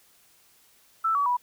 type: tone with pitch steps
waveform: sine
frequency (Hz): 1323 / 1138.5 / 979.7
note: E6 / C#6 / B5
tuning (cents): +6 / +46 / -14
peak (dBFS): -21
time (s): 1.04-1.37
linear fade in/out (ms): 10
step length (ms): 110
effects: white hiss -60 dBFS RMS until 1.42 s